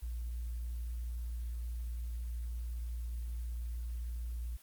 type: tone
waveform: sine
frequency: 58.8 Hz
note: A#1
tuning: 16 cents sharp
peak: -36 dBFS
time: 0.02-4.57 s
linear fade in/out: 10 ms
effects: white hiss -61 dBFS RMS until 4.62 s + Opus 24 kbps